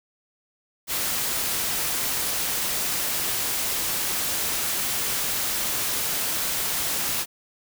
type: noise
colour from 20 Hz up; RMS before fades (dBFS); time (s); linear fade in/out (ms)
white; -26; 0.87-7.26; 50
effects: none